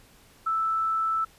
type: tone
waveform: sine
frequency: 1318.5 Hz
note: E6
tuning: in tune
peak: -23 dBFS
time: 0.46-1.25 s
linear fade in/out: 10 ms
effects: pink hiss -56 dBFS RMS until 1.38 s + resampled to 32000 Hz